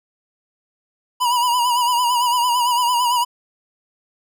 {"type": "tone with vibrato", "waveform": "square", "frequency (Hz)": 972, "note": "B5", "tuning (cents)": -28, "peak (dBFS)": -16, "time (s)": [1.2, 3.25], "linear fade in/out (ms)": 20, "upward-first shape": "sine", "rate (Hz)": 8.9, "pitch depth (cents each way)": 61, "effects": []}